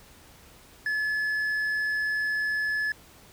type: tone with hard clipping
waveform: sine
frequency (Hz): 1717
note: A6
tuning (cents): -43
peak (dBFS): -26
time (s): 0.86-2.92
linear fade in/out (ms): 2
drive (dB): 3
effects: pink hiss -53 dBFS RMS until 3.32 s